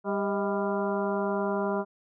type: harmonic tone with a mistuned harmonic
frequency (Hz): 198.7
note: G3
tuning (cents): +24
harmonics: 1 / 2 / 3 / 4 / 5 / 6 / 7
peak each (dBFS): -31 / -30 / -32 / -37 / -35 / -40 / -39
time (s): 0.04-1.85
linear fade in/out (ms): 50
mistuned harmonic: 3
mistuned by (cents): +84
effects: none